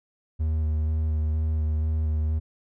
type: tone with vibrato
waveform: triangle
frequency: 77.8 Hz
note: D#2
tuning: in tune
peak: -20 dBFS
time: 0.39-2.4 s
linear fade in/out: 20 ms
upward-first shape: square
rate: 2.1 Hz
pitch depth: 14 cents each way
effects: none